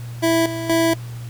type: tone with tremolo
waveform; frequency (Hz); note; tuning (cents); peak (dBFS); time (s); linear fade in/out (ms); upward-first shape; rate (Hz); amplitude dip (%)
25% pulse; 329.6; E4; 0; -11; 0.22-0.95; 20; square; 2.1; 70
effects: added 119 Hz sine -29 dBFS peak until 1.29 s + pink hiss -44 dBFS RMS until 1.29 s